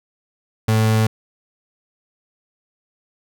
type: tone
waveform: 35% pulse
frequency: 110 Hz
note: A2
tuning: in tune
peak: -12 dBFS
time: 0.68-1.07 s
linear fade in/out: 5 ms
effects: none